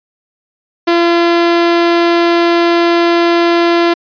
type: tone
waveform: sawtooth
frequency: 341.4 Hz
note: F4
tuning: 39 cents flat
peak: -4 dBFS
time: 0.87-3.94 s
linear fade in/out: 10 ms
effects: resampled to 11025 Hz